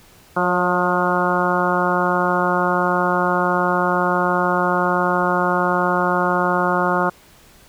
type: harmonic tone with a mistuned harmonic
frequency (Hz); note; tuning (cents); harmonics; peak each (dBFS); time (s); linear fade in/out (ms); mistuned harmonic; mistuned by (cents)
178.6; F3; +39; 1 / 2 / 3 / 4 / 5 / 6 / 7 / 8; -24 / -24 / -24 / -24 / -24 / -24 / -24 / -24; 0.36-7.1; 10; 3; +28
effects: pink hiss -49 dBFS RMS until 7.68 s